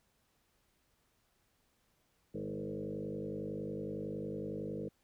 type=tone with frequency modulation; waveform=sine; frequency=321.8 Hz; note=E4; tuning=42 cents flat; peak=-37 dBFS; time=2.34-4.89 s; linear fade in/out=10 ms; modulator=50.9 Hz; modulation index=3.8; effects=pink hiss -75 dBFS RMS until 5.03 s